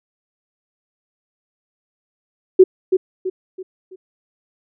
sine tone with echo, 373.7 Hz, F#4, 17 cents sharp, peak -3 dBFS, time 2.59-2.64 s, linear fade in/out 10 ms, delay 330 ms, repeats 4, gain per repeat -8 dB, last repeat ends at 3.96 s, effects none

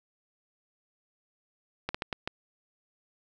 slowing click train, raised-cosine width 0.3 ms, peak -15 dBFS, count 5, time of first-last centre 1.89-2.275 s, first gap 55 ms, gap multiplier 1.39, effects none

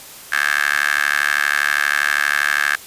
15% pulse tone with high-pass filter, 72.5 Hz, D2, 22 cents flat, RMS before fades -18 dBFS, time 0.32-2.76 s, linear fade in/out 5 ms, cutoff 1600 Hz, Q 6.7, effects white hiss -38 dBFS RMS until 2.86 s + resampled to 32000 Hz

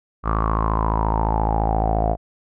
sawtooth tone with low-pass filter sweep, 54.4 Hz, A1, 19 cents flat, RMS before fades -20 dBFS, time 0.23-2.17 s, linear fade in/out 50 ms, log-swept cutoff 1200 to 690 Hz, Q 9.7, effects none

